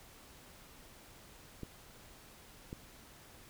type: clicks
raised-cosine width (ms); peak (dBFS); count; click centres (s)
3; -29; 2; 1.633 / 2.729
effects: pink hiss -57 dBFS RMS until 3.49 s